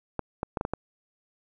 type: clicks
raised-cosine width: 1 ms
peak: -14 dBFS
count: 6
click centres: 0.193 / 0.431 / 0.572 / 0.611 / 0.651 / 0.736 s
effects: none